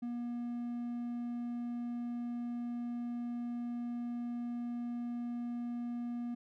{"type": "tone", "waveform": "triangle", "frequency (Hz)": 239.5, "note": "A#3", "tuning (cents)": 47, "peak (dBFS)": -34, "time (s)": [0.02, 6.35], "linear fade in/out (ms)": 10, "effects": []}